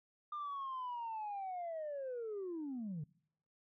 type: linear sweep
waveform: sine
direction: down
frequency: 1209 to 140.7 Hz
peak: -38 dBFS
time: 0.32-3.04 s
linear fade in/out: 5 ms
effects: noise-tail reverb RT60 0.7 s tail -25 dB re dry + tanh soft clip ceiling -37 dBFS